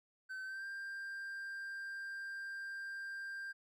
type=tone with pitch glide; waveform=triangle; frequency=1533 to 1588 Hz; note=G6 to G6; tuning=-39 to +22 cents; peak=-40 dBFS; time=0.29-3.53 s; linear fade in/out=20 ms; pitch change=+61 cents; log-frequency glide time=0.44-0.66 s; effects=none